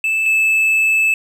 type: tone pair in turn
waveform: triangle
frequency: 2631 / 2619 Hz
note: E7 / E7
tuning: -4 / -12 cents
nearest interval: unison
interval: 8 cents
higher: first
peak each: -13 / -10 dBFS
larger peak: second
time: 0.04-0.26 / 0.26-1.14 s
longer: second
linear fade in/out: 2 ms
effects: none